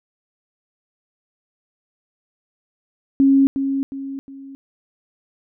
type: tone with echo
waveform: sine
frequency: 272.8 Hz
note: C#4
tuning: 28 cents flat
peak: -10 dBFS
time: 3.2-3.47 s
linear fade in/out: 0 ms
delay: 360 ms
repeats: 3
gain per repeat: -8 dB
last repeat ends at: 4.55 s
effects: none